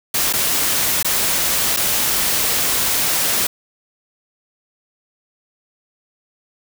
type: noise with dropouts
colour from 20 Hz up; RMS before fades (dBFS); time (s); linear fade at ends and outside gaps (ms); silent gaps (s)
white; -18; 0.14-3.47; 5; 0.327-0.335 / 1.028-1.046 / 1.765-1.77
effects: none